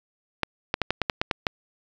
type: clicks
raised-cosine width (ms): 0.3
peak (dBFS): -6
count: 9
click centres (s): 0.433 / 0.741 / 0.817 / 0.906 / 1.017 / 1.098 / 1.215 / 1.312 / 1.468
effects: resampled to 16000 Hz + 7-bit